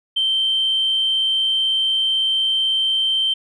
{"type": "tone", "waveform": "sine", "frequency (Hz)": 3121, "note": "G7", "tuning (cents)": -8, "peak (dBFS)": -15, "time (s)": [0.16, 3.34], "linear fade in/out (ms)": 10, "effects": ["tanh soft clip ceiling -11 dBFS"]}